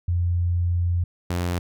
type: tone pair in turn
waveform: sine / sawtooth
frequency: 87.31 / 87.97 Hz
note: F2 / F2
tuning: 0 / +13 cents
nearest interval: unison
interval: 13 cents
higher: second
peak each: -19 / -19 dBFS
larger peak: neither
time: 0.08-1.04 / 1.3-1.59 s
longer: first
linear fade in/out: 5 ms
effects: none